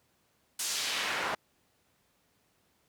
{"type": "noise with band-pass filter sweep", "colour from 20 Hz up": "pink", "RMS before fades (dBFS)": -33, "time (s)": [0.59, 1.35], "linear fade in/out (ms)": 5, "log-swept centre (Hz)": [8200, 1000], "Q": 1, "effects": ["pink hiss -71 dBFS RMS until 2.88 s", "high-pass 80 Hz 12 dB/octave"]}